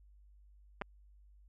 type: clicks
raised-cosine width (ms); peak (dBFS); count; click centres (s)
0.5; -23; 2; 0.814 / 0.819
effects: added 50 Hz sine -58 dBFS peak until 1.48 s